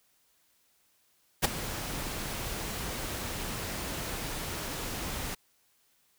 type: noise with ADSR envelope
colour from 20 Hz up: pink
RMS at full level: -21 dBFS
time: 1.42-5.35 s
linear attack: 26 ms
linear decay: 15 ms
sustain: -15 dB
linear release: 8 ms
effects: white hiss -69 dBFS RMS until 6.18 s